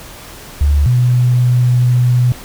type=tone pair in turn; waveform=sine; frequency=72.2 / 123.63 Hz; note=D2 / B2; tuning=-29 / +2 cents; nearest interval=major sixth; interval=931 cents; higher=second; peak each=-8 dBFS; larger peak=neither; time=0.61-0.86 / 0.86-2.32 s; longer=second; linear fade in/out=0 ms; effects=pink hiss -34 dBFS RMS until 2.44 s